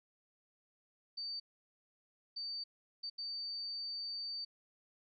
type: tone bursts at uneven times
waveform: sine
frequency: 4598 Hz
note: D8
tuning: 37 cents flat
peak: -39 dBFS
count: 4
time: 1.17-1.4 / 2.36-2.64 / 3.03-3.1 / 3.18-4.45 s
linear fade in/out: 10 ms
effects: none